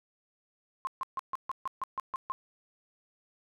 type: tone bursts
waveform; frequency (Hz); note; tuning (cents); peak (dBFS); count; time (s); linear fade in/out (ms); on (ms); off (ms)
sine; 1062; C6; +25; -30; 10; 0.85-2.32; 0; 21; 140
effects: none